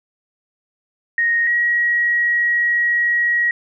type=tone pair in turn; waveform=sine; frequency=1866 / 1903 Hz; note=A#6 / A#6; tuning=+1 / +35 cents; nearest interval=unison; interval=34 cents; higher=second; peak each=-14 dBFS; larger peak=neither; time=1.18-1.47 / 1.47-3.51 s; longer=second; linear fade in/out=2 ms; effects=none